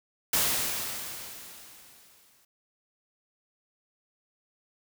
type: noise with exponential decay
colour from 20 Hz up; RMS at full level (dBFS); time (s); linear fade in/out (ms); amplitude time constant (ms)
white; -24; 0.33-2.45; 5; 460
effects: none